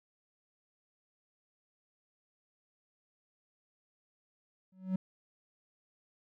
triangle tone with exponential growth, 187.3 Hz, F#3, 21 cents sharp, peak -24 dBFS, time 4.72-4.96 s, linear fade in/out 5 ms, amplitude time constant 52 ms, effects none

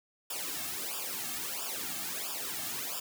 white noise with flanger, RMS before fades -37 dBFS, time 0.3-3 s, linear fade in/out 5 ms, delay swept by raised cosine 0.48 to 2.08 ms, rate 1.5 Hz, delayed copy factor -0.9, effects none

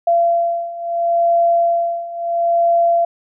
sine beating tone pair, 682 / 682.74 Hz, F5 / F5, -41 / -39 cents, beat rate 0.74 Hz, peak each -18 / -15 dBFS, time 0.07-3.05 s, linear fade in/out 5 ms, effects none

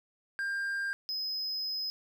triangle tone pair in turn, 1597 / 5070 Hz, G6 / D#8, +32 / +32 cents, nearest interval octave + minor sixth, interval 2000 cents, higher second, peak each -29 / -31 dBFS, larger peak first, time 0.39-0.93 / 1.09-1.9 s, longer second, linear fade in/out 0 ms, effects none

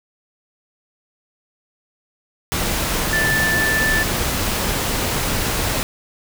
sine tone in noise, 1760 Hz, A6, in tune, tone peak -17 dBFS, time 3.13-4.03 s, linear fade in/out 0 ms, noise pink, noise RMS -21 dBFS, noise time 2.52-5.83 s, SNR +1 dB, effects none

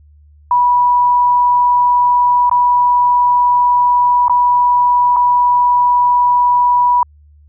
sine tone with dropouts, 978 Hz, B5, 17 cents flat, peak -8 dBFS, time 0.51-7.03 s, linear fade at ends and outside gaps 2 ms, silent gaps 2.496-2.513 / 4.282-4.296 / 5.162-5.166 s, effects added 74 Hz sine -42 dBFS peak until 7.48 s

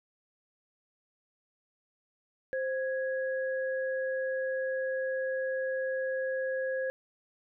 sine tone pair together, 523.6 / 1661.2 Hz, C5 / G#6, +1 / 0 cents, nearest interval octave + minor sixth, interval 1999 cents, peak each -30 / -37 dBFS, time 2.53-6.9 s, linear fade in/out 0 ms, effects none

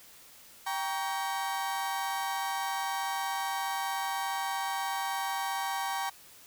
35% pulse chord, G diminished, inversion none, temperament just, 784 / 940.8 / 1128.9 Hz, G5 / Bb5 / Db6, 0 / +16 / +31 cents, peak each -32 / -34 / -36 dBFS, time 0.66-6.1 s, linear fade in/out 10 ms, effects white hiss -54 dBFS RMS until 6.46 s

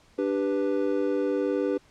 triangle chord, G major, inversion second, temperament equal with one note detuned, 293.7 / 393.1 / 493.9 Hz, D4 / G4 / B4, 0 / +5 / 0 cents, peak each -26 dBFS, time 0.18-1.78 s, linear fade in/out 10 ms, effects pink hiss -59 dBFS RMS until 1.9 s + low-pass 7000 Hz 12 dB/octave

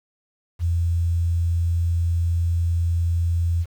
sine tone with quantisation, 84.9 Hz, F2, 48 cents flat, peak -18 dBFS, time 0.59-3.66 s, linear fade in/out 50 ms, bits 8, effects none

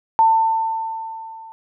sine tone with level ramp, 895 Hz, A5, 29 cents sharp, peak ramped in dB -9 to -36 dBFS, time 0.19-1.52 s, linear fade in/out 0 ms, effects none

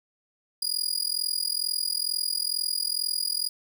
sawtooth tone with amplitude modulation, 4876 Hz, D#8, 36 cents flat, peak -19 dBFS, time 0.62-3.49 s, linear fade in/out 5 ms, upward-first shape sine, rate 42.2 Hz, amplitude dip 95%, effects none

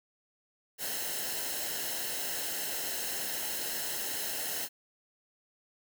white noise with comb filter, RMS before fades -35 dBFS, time 0.78-4.69 s, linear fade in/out 50 ms, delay 0.85 ms, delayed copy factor -0.65, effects none

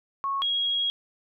sine tone pair in turn, 1100 / 3296 Hz, C#6 / G#7, -14 / -14 cents, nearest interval octave + perfect fifth, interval 1900 cents, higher second, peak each -25 / -23 dBFS, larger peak second, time 0.24-0.42 / 0.42-0.9 s, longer second, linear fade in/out 0 ms, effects none

